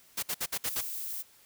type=noise bursts; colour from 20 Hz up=white; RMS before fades=-32 dBFS; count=6; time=0.17-0.813 s; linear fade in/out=10 ms; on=58 ms; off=59 ms
type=noise; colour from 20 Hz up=violet; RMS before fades=-37 dBFS; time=0.65-1.23 s; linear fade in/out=20 ms
effects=white hiss -60 dBFS RMS until 1.45 s